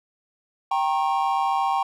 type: chord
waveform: triangle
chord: G diminished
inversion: none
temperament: equal with one note detuned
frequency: 784 / 932.3 / 1086.5 Hz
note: G5 / Bb5 / Db6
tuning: 0 / 0 / -35 cents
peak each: -21 / -24 / -24 dBFS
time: 0.71-1.83 s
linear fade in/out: 5 ms
effects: none